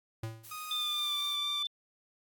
square tone with exponential decay, 112.1 Hz, A2, 33 cents sharp, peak -34 dBFS, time 0.23-0.57 s, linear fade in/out 5 ms, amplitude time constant 73 ms
blue noise, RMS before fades -48 dBFS, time 0.43-1.37 s, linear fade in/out 20 ms
sawtooth tone with pitch glide, 1244.5 to 1167.9 Hz, D#6 to D6, 0 to -10 cents, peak -36 dBFS, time 0.51-1.63 s, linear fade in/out 5 ms, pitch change -110 cents, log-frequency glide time 0.71-1.18 s
sine tone with vibrato, 3554 Hz, A7, 17 cents sharp, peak -31 dBFS, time 0.71-1.67 s, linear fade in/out 2 ms, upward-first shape sine, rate 4.1 Hz, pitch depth 15 cents each way
effects AAC 64 kbps

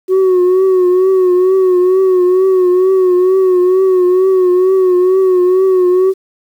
sine tone with vibrato, 370 Hz, F#4, in tune, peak -4 dBFS, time 0.08-6.14 s, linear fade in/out 50 ms, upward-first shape triangle, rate 2.2 Hz, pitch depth 63 cents each way, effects tanh soft clip ceiling -6 dBFS + 7-bit

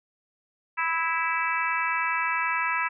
harmonic tone with a mistuned harmonic, 329.6 Hz, E4, in tune, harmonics 3 / 4 / 5 / 6 / 7 / 8, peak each -29 / -30 / -31 / -32 / -32 / -33 dBFS, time 0.77-2.89 s, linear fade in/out 20 ms, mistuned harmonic 4, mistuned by -17 cents, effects none

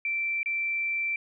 sine tone with dropouts, 2342 Hz, D7, 5 cents flat, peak -26 dBFS, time 0.05-1.16 s, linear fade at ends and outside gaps 2 ms, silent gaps 0.431-0.459 s, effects none

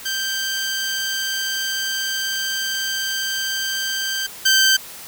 15% pulse tone pair in turn, 1568 / 1556.3 Hz, G6 / G6, 0 / -13 cents, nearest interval unison, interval 13 cents, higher first, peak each -15 / -6 dBFS, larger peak second, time 0.05-4.27 / 4.45-4.77 s, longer first, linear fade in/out 10 ms, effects white hiss -37 dBFS RMS until 5.07 s

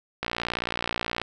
click train, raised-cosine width 0.3 ms, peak -11 dBFS, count 59, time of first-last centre 0.23-1.216 s, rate 58.8 Hz, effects none

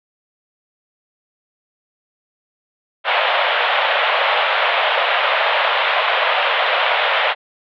pink band-pass noise, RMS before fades -17 dBFS, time 3.04-7.35 s, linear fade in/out 50 ms, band 540 to 3500 Hz, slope 48 dB/octave, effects none

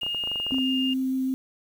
sine tone with pitch glide, 2840 to 2819 Hz, F7 to F7, +28 to +16 cents, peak -26 dBFS, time 0.01-0.94 s, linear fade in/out 10 ms, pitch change -12 cents, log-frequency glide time 0.34-0.74 s
clicks, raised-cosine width 1 ms, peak -25 dBFS, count 12, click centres 0.033 / 0.065 / 0.147 / 0.238 / 0.274 / 0.316 / 0.358 / 0.4 / 0.466 / 0.509 / 0.544 / 0.584 s
sine tone with vibrato, 261.6 Hz, C4, in tune, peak -23 dBFS, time 0.52-1.34 s, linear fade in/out 0 ms, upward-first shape triangle, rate 6.7 Hz, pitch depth 9 cents each way
effects 8-bit

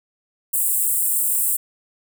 pink high-pass noise, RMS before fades -20 dBFS, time 0.53-1.57 s, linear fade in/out 10 ms, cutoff 7800 Hz, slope 96 dB/octave, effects none

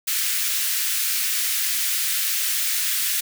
white high-pass noise, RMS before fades -23 dBFS, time 0.07-3.21 s, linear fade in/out 10 ms, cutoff 1600 Hz, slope 24 dB/octave, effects none

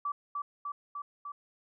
sine tone with echo, 1156 Hz, D6, 28 cents flat, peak -30 dBFS, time 0.05-0.12 s, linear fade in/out 5 ms, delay 300 ms, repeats 4, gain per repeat -2 dB, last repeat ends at 1.32 s, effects none

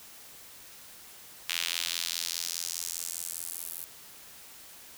sawtooth tone with high-pass filter sweep, 84.9 Hz, F2, 48 cents flat, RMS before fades -35 dBFS, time 1.49-3.85 s, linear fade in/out 5 ms, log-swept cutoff 2800 to 12000 Hz, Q 1.6, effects white hiss -50 dBFS RMS until 4.97 s

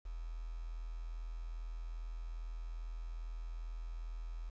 sine tone with quantisation, 41.21 Hz, E1, in tune, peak -40 dBFS, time 0.05-4.5 s, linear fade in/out 10 ms, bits 10, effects resampled to 16000 Hz

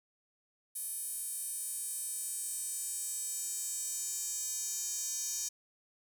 square tone with high-pass filter sweep, 342.9 Hz, F4, 32 cents flat, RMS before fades -38 dBFS, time 0.75-5.49 s, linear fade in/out 10 ms, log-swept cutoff 10000 to 6500 Hz, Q 4.3, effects none

